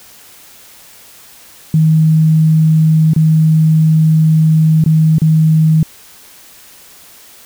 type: tone with dropouts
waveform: sine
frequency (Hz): 158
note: D#3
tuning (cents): +27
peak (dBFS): -6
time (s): 1.74-5.83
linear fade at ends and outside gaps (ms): 2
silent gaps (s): 3.135-3.162 / 4.84-4.861 / 5.184-5.218
effects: white hiss -40 dBFS RMS until 7.45 s